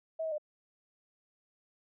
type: tone with pitch steps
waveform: sine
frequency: 645 / 637 / 602 Hz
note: E5 / D#5 / D5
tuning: -38 / +41 / +43 cents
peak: -32 dBFS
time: 0.19-0.382 s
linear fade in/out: 10 ms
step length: 64 ms
effects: none